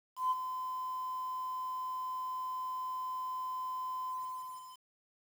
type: tone with ADSR envelope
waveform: sine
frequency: 1022 Hz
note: C6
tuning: 41 cents flat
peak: -25 dBFS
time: 0.16-4.84 s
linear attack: 150 ms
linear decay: 28 ms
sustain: -10 dB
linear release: 750 ms
effects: tanh soft clip ceiling -24 dBFS + 9-bit